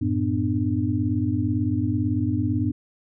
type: tone cluster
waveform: sine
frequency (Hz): 94.5 / 112.5 / 249.9 / 298.5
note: F#2 / A2 / B3 / D4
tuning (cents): +37 / +39 / +21 / +28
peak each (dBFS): -26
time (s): 0.01-2.72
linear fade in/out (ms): 10
effects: none